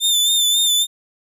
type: tone with vibrato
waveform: sawtooth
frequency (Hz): 3567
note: A7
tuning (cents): +23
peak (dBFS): -11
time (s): 0-0.87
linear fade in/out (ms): 50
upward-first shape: sine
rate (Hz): 3.7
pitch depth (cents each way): 41
effects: none